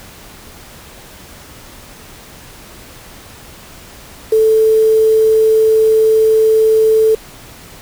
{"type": "tone with quantisation", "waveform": "sine", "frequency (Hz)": 440, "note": "A4", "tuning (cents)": 0, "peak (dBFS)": -7, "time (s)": [4.32, 7.15], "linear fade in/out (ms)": 5, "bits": 5, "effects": ["pink hiss -37 dBFS RMS until 7.81 s"]}